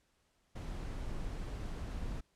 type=noise; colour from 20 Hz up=brown; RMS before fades=-40 dBFS; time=0.55-2.21 s; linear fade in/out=10 ms; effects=pink hiss -75 dBFS RMS until 2.35 s + low-pass 10000 Hz 12 dB/octave